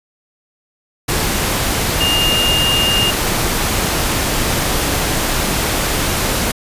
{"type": "tone in noise", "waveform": "sine", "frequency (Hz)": 2825, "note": "F7", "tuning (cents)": 19, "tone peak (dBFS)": -14, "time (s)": [2, 3.11], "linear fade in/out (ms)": 10, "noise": "pink", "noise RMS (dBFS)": -17, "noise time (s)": [1.08, 6.52], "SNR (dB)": 0, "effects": ["resampled to 32000 Hz"]}